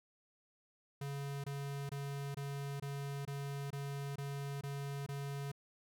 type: tone bursts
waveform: square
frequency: 140.4 Hz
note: C#3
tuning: 22 cents sharp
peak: -40 dBFS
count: 10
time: 1.01-5.517 s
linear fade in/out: 5 ms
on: 430 ms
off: 23 ms
effects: none